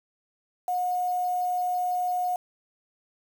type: tone with quantisation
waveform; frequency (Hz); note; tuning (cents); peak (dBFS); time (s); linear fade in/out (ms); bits
sine; 723; F#5; -40; -24; 0.68-2.36; 2; 7
effects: none